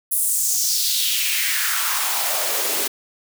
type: noise with high-pass filter sweep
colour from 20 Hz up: white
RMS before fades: -21 dBFS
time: 0.11-2.88 s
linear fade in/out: 10 ms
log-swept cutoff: 11000 to 320 Hz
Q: 2.6
effects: none